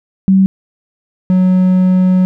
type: tone pair in turn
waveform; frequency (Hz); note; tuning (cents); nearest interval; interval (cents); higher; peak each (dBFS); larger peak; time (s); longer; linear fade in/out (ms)
sine / triangle; 191.5 / 184.52; G3 / F#3; -40 / -4; minor second; 64; first; -5; neither; 0.28-0.46 / 1.3-2.25; second; 0
effects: none